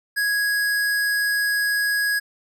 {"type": "tone", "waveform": "square", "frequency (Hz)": 1661, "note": "G#6", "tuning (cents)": 0, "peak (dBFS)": -20, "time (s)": [0.16, 2.2], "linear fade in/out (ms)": 20, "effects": []}